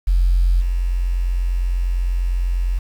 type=tone with level steps; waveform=sine; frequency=44.29 Hz; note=F1; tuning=25 cents sharp; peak=-11 / -16 dBFS; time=0.07-2.79 s; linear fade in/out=10 ms; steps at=0.6 s; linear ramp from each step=20 ms; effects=tanh soft clip ceiling -7 dBFS + 7-bit